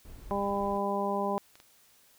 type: noise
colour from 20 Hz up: brown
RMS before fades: -47 dBFS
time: 0.05-0.78 s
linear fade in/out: 2 ms
type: harmonic tone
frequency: 200.1 Hz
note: G3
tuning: 36 cents sharp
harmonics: 1 / 2 / 3 / 4 / 5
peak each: -34 / -34 / -34 / -34 / -34 dBFS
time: 0.31-1.38 s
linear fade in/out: 0 ms
type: clicks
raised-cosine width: 0.2 ms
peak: -34 dBFS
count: 2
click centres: 1.555 / 1.601 s
effects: white hiss -62 dBFS RMS until 2.18 s